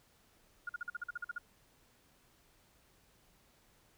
sine tone bursts, 1424 Hz, F6, 33 cents sharp, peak -36 dBFS, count 11, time 0.67-1.383 s, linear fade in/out 5 ms, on 23 ms, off 46 ms, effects pink hiss -68 dBFS RMS until 3.97 s

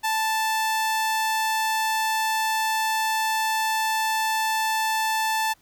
sawtooth tone, 880 Hz, A5, in tune, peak -18 dBFS, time 0.03-5.54 s, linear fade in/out 20 ms, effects pink hiss -60 dBFS RMS until 5.61 s

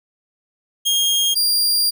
sawtooth tone pair in turn, 3242 / 4778 Hz, G#7 / D8, -42 / +29 cents, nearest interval perfect fifth, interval 671 cents, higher second, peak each -12 dBFS, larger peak neither, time 0.85-1.35 / 1.35-1.91 s, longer second, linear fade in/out 20 ms, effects none

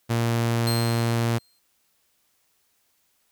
sawtooth tone, 116.54 Hz, A#2, in tune, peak -17 dBFS, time 0.09-1.39 s, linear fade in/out 20 ms
sawtooth tone with exponential decay, 4186 Hz, C8, in tune, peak -23 dBFS, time 0.67-1.59 s, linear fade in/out 2 ms, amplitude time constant 200 ms
effects white hiss -68 dBFS RMS until 3.31 s

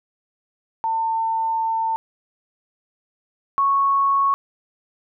sine tone pair in turn, 899 / 1105.5 Hz, A5 / C#6, +37 / -5 cents, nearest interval major third, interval 358 cents, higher second, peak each -19 / -15 dBFS, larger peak second, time 0.84-1.96 / 3.58-4.34 s, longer first, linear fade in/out 0 ms, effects none

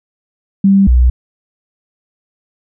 sine tone pair in turn, 196 / 61.74 Hz, G3 / B1, 0 / 0 cents, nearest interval octave + minor sixth, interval 2000 cents, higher first, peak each -5 dBFS, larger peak neither, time 0.64-0.87 / 0.87-1.1 s, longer neither, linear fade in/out 5 ms, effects none

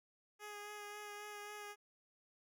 10% pulse tone with vibrato, 415.3 Hz, G#4, in tune, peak -39 dBFS, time 0.39-1.76 s, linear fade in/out 50 ms, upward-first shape sine, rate 3.7 Hz, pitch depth 16 cents each way, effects none

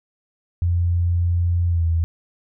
sine tone with pitch glide, 86.8 to 82.74 Hz, F2 to E2, -10 to +7 cents, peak -16 dBFS, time 0.62-2.04 s, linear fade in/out 0 ms, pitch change -83 cents, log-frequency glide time 1.68-1.85 s, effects none

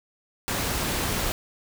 pink noise, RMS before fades -27 dBFS, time 0.48-1.32 s, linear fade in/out 0 ms, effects none

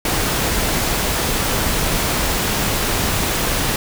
pink noise, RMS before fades -19 dBFS, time 0.05-3.76 s, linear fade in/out 2 ms, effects none

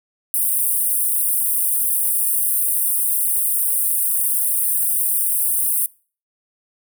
pink high-pass noise, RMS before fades -19 dBFS, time 0.34-5.86 s, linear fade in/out 0 ms, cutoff 8800 Hz, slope 96 dB/octave, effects noise-tail reverb RT60 0.4 s tail -24 dB re dry

